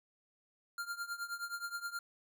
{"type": "tone with tremolo", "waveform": "square", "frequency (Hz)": 1396.9, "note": "F6", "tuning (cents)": 0, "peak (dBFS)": -36, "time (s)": [0.78, 1.99], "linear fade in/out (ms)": 2, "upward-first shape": "triangle", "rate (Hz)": 9.5, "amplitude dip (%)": 90, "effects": []}